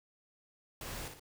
pink noise with echo, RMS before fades -43 dBFS, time 0.81-1.08 s, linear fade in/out 2 ms, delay 58 ms, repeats 2, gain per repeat -6 dB, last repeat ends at 1.196 s, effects none

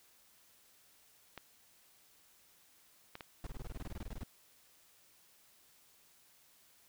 clicks, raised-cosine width 0.3 ms, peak -29 dBFS, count 3, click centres 1.377 / 3.154 / 3.208 s
brown noise bursts, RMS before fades -42 dBFS, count 16, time 3.44-4.234 s, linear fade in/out 2 ms, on 29 ms, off 22 ms
effects white hiss -66 dBFS RMS until 6.88 s

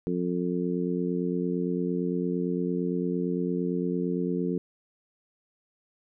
harmonic tone, 88.8 Hz, F2, 29 cents sharp, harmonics 2 / 3 / 4 / 5, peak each -29 / -31 / -32 / -33 dBFS, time 0.07-4.58 s, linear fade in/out 0 ms, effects none

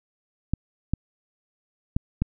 clicks, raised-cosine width 5 ms, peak -10 dBFS, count 4, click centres 0.536 / 0.936 / 1.965 / 2.22 s, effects none

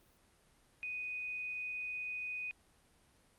sine tone, 2489 Hz, D#7, in tune, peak -38 dBFS, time 0.83-2.51 s, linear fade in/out 0 ms, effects pink hiss -68 dBFS RMS until 3.38 s + Opus 32 kbps

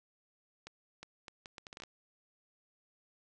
accelerating click train, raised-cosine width 0.2 ms, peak -29 dBFS, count 11, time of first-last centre 0.67-1.836 s, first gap 360 ms, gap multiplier 0.7, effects resampled to 24000 Hz

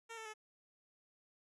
10% pulse tone with pitch steps, 457.2 / 443.9 / 431 Hz, A#4 / A4 / A4, -34 / +15 / -36 cents, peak -38 dBFS, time 0.09-0.339 s, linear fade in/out 20 ms, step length 83 ms, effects resampled to 24000 Hz + 13-bit

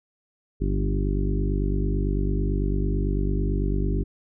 harmonic tone with a mistuned harmonic, 49 Hz, G1, in tune, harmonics 1 / 2 / 3 / 4 / 5 / 6 / 7 / 8, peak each -23 / -31 / -30 / -34 / -35 / -33 / -35 / -34 dBFS, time 0.6-4.04 s, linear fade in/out 20 ms, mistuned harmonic 4, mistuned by +17 cents, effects none

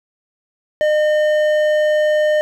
sine tone with hard clipping, 608 Hz, D#5, 40 cents flat, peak -14 dBFS, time 0.81-2.41 s, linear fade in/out 0 ms, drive 8 dB, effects none

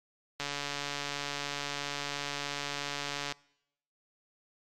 click train, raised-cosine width 0.2 ms, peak -17 dBFS, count 419, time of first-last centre 0.4-3.323 s, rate 143 Hz, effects noise-tail reverb RT60 0.8 s tail -24 dB re dry + MP3 96 kbps

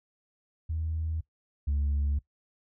sine tone pair in turn, 80 / 71.46 Hz, D#2 / D2, +49 / -47 cents, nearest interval major second, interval 196 cents, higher first, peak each -28 / -23 dBFS, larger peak second, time 0.69-1.21 / 1.67-2.19 s, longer neither, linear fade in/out 10 ms, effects noise-tail reverb RT60 0.1 s tail -19 dB re dry + tanh soft clip ceiling -23 dBFS

